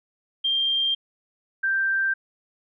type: tone pair in turn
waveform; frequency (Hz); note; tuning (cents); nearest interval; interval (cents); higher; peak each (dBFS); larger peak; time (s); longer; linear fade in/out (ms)
sine; 3184 / 1571; G7 / G6; +26 / +3; octave; 1223; first; -20; neither; 0.44-0.95 / 1.63-2.14; neither; 10
effects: none